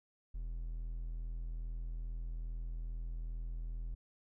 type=tone; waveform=triangle; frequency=41.2 Hz; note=E1; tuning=in tune; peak=-36 dBFS; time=0.34-3.95 s; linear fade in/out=10 ms; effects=none